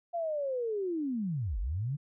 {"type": "linear two-way sweep", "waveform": "sine", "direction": "down then up", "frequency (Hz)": [698.5, 41.43, 151.1], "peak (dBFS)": -30, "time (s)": [0.13, 1.97], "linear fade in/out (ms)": 20, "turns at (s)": 1.59, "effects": []}